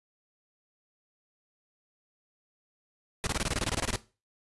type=noise bursts; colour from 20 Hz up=pink; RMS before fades=-29 dBFS; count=14; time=3.24-3.959 s; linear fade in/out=0 ms; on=30 ms; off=23 ms; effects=noise-tail reverb RT60 0.3 s tail -17 dB re dry + resampled to 24000 Hz